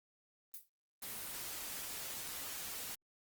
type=noise with exponential decay; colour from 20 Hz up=violet; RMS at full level=-41 dBFS; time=0.54-0.69 s; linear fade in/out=1 ms; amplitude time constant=31 ms
type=noise; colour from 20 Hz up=white; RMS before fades=-44 dBFS; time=1.02-2.95 s; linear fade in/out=5 ms
effects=Opus 24 kbps